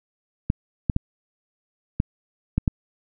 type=clicks; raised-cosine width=5 ms; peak=-7 dBFS; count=6; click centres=0.501 / 0.898 / 0.964 / 2.001 / 2.58 / 2.678 s; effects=none